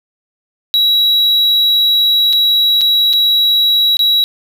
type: tone with dropouts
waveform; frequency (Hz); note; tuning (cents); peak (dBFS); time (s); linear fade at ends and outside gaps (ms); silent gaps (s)
triangle; 3884; B7; -30; -7; 0.74-4.24; 0; 2.328-2.332 / 2.81-2.815 / 3.13-3.135 / 3.969-3.992
effects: none